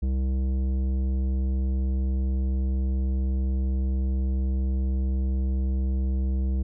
sine tone with tanh clipping, 65.41 Hz, C2, in tune, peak -24 dBFS, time 0.02-6.63 s, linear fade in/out 10 ms, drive 12 dB, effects none

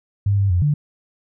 sine tone with pitch steps, 100.5 / 99 / 88.7 / 147.2 Hz, G2 / G2 / F2 / D3, +44 / +18 / +27 / +4 cents, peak -14 dBFS, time 0.26-0.74 s, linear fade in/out 5 ms, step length 120 ms, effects none

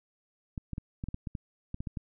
clicks, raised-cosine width 5 ms, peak -23 dBFS, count 12, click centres 0.578 / 0.733 / 0.781 / 1.039 / 1.086 / 1.144 / 1.272 / 1.352 / 1.744 / 1.805 / 1.872 / 1.972 s, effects none

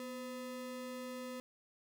square ring-modulated tone, 379.5 Hz, F#4, 44 cents sharp, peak -40 dBFS, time 0-1.4 s, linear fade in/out 0 ms, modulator 134 Hz, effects none

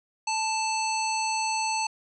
harmonic tone, 880 Hz, A5, in tune, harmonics 1 / 3 / 5 / 7 / 9, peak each -27 / -32 / -34 / -35 / -37 dBFS, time 0.27-1.87 s, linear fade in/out 5 ms, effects none

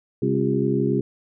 harmonic tone with a mistuned harmonic, 67.2 Hz, C2, 47 cents sharp, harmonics 2 / 3 / 4 / 5 / 6, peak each -25 / -25 / -25 / -25 / -25 dBFS, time 0.22-1.01 s, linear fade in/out 5 ms, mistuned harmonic 5, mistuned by +78 cents, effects none

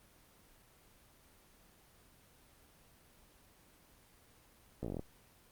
slowing click train, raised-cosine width 2 ms, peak -26 dBFS, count 9, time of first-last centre 4.83-4.994 s, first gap 16 ms, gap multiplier 1.07, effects pink hiss -64 dBFS RMS until 5.51 s + Opus 24 kbps

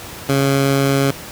15% pulse tone, 137.8 Hz, C#3, 10 cents flat, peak -7 dBFS, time 0.29-1.11 s, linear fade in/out 2 ms, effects pink hiss -33 dBFS RMS until 1.31 s + high-pass 60 Hz 12 dB/octave

